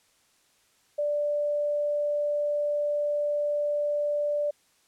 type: tone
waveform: sine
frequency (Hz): 587.3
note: D5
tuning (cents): 0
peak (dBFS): -24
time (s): 0.98-4.51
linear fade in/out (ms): 10
effects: white hiss -65 dBFS RMS until 4.87 s + low-pass 10000 Hz 12 dB/octave